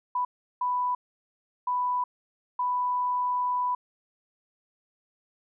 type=tone bursts at uneven times; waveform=sine; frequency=991 Hz; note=B5; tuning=6 cents sharp; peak=-24 dBFS; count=4; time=0.15-0.25 / 0.61-0.95 / 1.67-2.04 / 2.59-3.75 s; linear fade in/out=5 ms; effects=none